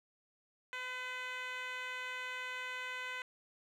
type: tone with band-pass filter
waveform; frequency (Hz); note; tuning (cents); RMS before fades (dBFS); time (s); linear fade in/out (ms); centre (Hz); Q
10% pulse; 506; B4; +42; -42; 0.73-3.22; 0; 1900; 1.1
effects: none